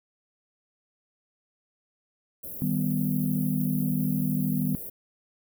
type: band-stop noise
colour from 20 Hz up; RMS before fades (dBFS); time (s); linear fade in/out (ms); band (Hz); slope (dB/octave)
white; -38; 2.43-4.9; 10; 600 to 11000; 48
type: chord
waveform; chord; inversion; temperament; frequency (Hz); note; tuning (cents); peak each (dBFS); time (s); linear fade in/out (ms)
sine; Eb augmented; none; equal with one note detuned; 155.56 / 196 / 249.1; Eb3 / G3 / B3; 0 / 0 / +15; -28; 2.62-4.75; 0
effects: none